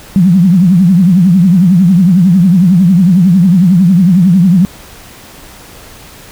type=tone with vibrato; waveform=sine; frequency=181 Hz; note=F#3; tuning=38 cents flat; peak=-3 dBFS; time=0.16-4.65 s; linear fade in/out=0 ms; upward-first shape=triangle; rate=11 Hz; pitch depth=200 cents each way; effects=pink hiss -34 dBFS RMS until 6.31 s